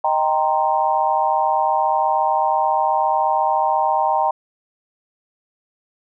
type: chord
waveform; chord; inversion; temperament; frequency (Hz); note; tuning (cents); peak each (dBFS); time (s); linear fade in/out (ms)
sine; C minor seventh; first; equal; 622.3 / 784 / 932.3 / 1046.5; Eb5 / G5 / Bb5 / C6; 0 / 0 / 0 / 0; -23 / -19 / -19 / -25; 0.04-4.31; 5
effects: none